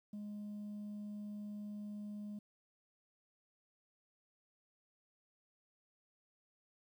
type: tone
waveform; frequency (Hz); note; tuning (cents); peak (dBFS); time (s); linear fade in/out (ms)
sine; 207.7; G#3; 0; -40; 0.13-2.39; 5
effects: tanh soft clip ceiling -42 dBFS + 12-bit